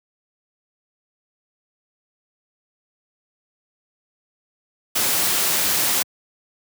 white noise, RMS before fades -20 dBFS, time 4.95-6.03 s, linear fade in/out 10 ms, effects high-pass 100 Hz 12 dB/octave

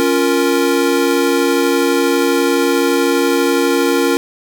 square chord, Bb minor, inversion first, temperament equal, 277.2 / 349.2 / 466.2 Hz, Db4 / F4 / Bb4, 0 / 0 / 0 cents, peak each -17 dBFS, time 0-4.17 s, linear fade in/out 0 ms, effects none

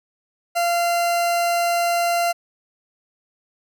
40% pulse tone, 690 Hz, F5, 21 cents flat, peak -17 dBFS, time 0.55-2.33 s, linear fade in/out 20 ms, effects none

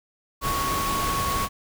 sine tone in noise, 1108.7 Hz, C#6, in tune, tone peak -25 dBFS, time 0.41-1.49 s, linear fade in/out 50 ms, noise pink, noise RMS -28 dBFS, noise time 0.41-1.49 s, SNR 0 dB, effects none

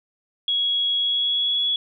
sine tone with pitch glide, 3329 to 3374 Hz, G#7 to G#7, +3 to +27 cents, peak -19 dBFS, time 0.48-1.76 s, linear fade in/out 2 ms, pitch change +24 cents, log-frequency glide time 0.97-1.62 s, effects none

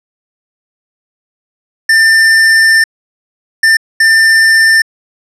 square tone bursts at uneven times, 1792 Hz, A6, 31 cents sharp, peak -5 dBFS, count 3, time 1.89-2.84 / 3.63-3.77 / 4-4.82 s, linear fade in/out 5 ms, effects low-pass 9000 Hz 12 dB/octave

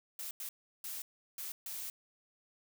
blue noise bursts at uneven times, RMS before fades -42 dBFS, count 5, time 0.19-0.31 / 0.4-0.49 / 0.84-1.02 / 1.38-1.52 / 1.66-1.9 s, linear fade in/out 2 ms, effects none

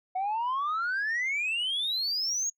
sine exponential sweep, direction up, 731 to 6720 Hz, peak -25 dBFS, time 0.15-2.5 s, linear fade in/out 10 ms, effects noise-tail reverb RT60 0.1 s tail -24 dB re dry + tanh soft clip ceiling -25 dBFS

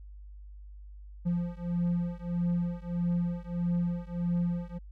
triangle beating tone pair, 173.2 / 174.8 Hz, F3 / F3, -14 / +2 cents, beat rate 1.6 Hz, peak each -29 dBFS, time 1.25-4.79 s, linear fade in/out 20 ms, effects added 50 Hz sine -44 dBFS peak until 4.91 s

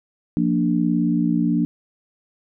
sine chord, Bb major, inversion second, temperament equal, 174.61 / 233.1 / 293.7 Hz, F3 / Bb3 / D4, 0 / 0 / 0 cents, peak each -21 dBFS, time 0.37-1.65 s, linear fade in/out 0 ms, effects none

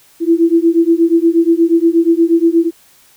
sine beating tone pair, 329.6 / 338 Hz, E4 / E4, 0 / +43 cents, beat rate 8.4 Hz, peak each -11 dBFS, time 0.2-2.71 s, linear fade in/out 50 ms, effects white hiss -48 dBFS RMS until 3.16 s

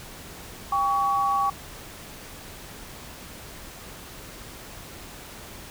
sine tone pair together, 796.9 / 1127 Hz, G5 / C#6, +28 / +28 cents, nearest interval tritone, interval 600 cents, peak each -25 / -22 dBFS, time 0.72-1.5 s, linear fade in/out 5 ms, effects pink hiss -42 dBFS RMS until 5.7 s

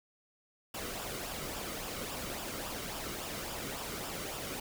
pink noise with flanger, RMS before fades -40 dBFS, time 0.74-4.6 s, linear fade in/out 5 ms, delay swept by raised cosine 0.47 to 1.2 ms, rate 3.6 Hz, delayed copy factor -0.5, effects none

